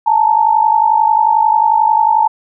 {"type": "tone pair together", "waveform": "sine", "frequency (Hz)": [860.8, 912], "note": ["A5", "A#5"], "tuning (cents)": [-38, -38], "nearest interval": "minor second", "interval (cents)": 100, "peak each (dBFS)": -11, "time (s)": [0.06, 2.28], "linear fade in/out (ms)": 10, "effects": []}